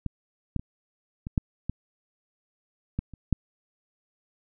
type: clicks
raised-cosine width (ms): 5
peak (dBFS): -17 / -13 / -24 / -21 / -10 / -16 / -15 / -30 / -9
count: 9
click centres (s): 0.063 / 0.563 / 0.595 / 1.269 / 1.378 / 1.696 / 2.99 / 3.137 / 3.327
effects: none